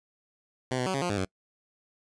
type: tone with pitch steps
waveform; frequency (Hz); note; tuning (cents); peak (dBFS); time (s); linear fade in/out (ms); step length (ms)
10% pulse; 128.4 / 125.5 / 188.4 / 137.1 / 176.9 / 102 / 94; C3 / B2 / F#3 / C#3 / F3 / G#2 / F#2; -32 / +28 / +32 / -19 / +23 / -31 / +28; -19; 0.71-1.249; 5; 77
effects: noise-tail reverb RT60 0.1 s tail -26 dB re dry + resampled to 22050 Hz